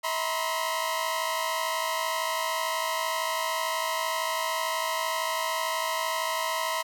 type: tone cluster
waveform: sawtooth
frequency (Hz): 644 / 945 / 998 / 1056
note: E5 / A#5 / B5 / C6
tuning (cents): -41 / +23 / +18 / +16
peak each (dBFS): -29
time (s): 0.03-6.83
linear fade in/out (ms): 20
effects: none